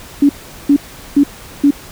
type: tone bursts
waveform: sine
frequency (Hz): 284.5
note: C#4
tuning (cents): +45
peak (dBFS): -5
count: 4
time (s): 0.22-1.708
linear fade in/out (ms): 5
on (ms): 72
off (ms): 400
effects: pink hiss -35 dBFS RMS until 1.91 s